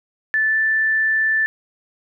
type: tone with pitch glide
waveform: sine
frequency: 1752 to 1762.1 Hz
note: A6 to A6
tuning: -8 to +2 cents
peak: -15 dBFS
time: 0.34-1.46 s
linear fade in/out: 0 ms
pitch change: +10 cents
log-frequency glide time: 0.46-0.57 s
effects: none